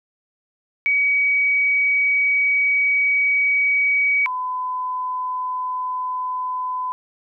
sine tone pair in turn, 2265 / 1008.9 Hz, C#7 / B5, +37 / +37 cents, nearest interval octave + major second, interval 1400 cents, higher first, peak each -15 / -22 dBFS, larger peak first, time 0.86-4.26 / 4.26-6.92 s, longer first, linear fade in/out 0 ms, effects none

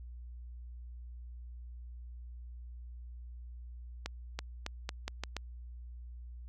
accelerating click train, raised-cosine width 0.2 ms, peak -19 dBFS, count 7, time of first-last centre 4.06-5.367 s, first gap 330 ms, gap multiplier 0.83, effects added 60 Hz sine -44 dBFS peak until 6.48 s

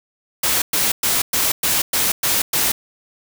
white noise bursts, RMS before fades -18 dBFS, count 8, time 0.43-2.72 s, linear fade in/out 5 ms, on 190 ms, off 110 ms, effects none

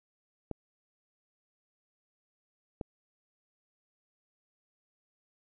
clicks, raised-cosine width 2 ms, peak -22 dBFS, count 2, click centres 0.513 / 2.812 s, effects none

